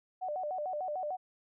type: tone with vibrato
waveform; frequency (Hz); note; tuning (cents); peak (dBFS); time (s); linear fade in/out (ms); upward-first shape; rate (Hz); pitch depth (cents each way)
sine; 666; E5; +18; -33; 0.21-1.17; 20; square; 6.7; 190
effects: none